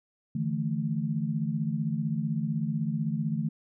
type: chord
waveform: sine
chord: D suspended second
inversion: none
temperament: equal with one note detuned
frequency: 149.05 / 164.81 / 220 Hz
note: D3 / E3 / A3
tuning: +26 / 0 / 0 cents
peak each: -31 dBFS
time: 0.35-3.49 s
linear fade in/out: 5 ms
effects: none